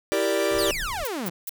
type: chord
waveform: 45% pulse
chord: E half-diminished seventh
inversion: none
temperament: equal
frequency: 329.6 / 392 / 466.2 / 587.3 Hz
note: E4 / G4 / Bb4 / D5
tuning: 0 / 0 / 0 / 0 cents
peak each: -29 / -26 / -29 / -25 dBFS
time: 0.12-0.71 s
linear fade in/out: 0 ms
type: noise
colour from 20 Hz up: brown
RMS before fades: -37 dBFS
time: 0.51-1.04 s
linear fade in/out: 5 ms
type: exponential sweep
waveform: sawtooth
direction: down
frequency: 5260 to 160 Hz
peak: -24 dBFS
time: 0.58-1.3 s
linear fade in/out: 10 ms
type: noise bursts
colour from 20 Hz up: violet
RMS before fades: -31 dBFS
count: 3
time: 1.05-1.493 s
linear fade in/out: 0 ms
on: 21 ms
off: 190 ms
effects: none